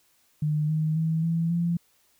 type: tone with pitch steps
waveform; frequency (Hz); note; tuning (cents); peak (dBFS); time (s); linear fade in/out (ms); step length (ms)
sine; 151.5 / 156.12 / 160.88 / 165.79 / 170.84; D#3 / D#3 / E3 / E3 / F3; -46 / +6 / -42 / +10 / -38; -22; 0.42-1.77; 5; 270
effects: white hiss -65 dBFS RMS until 2.19 s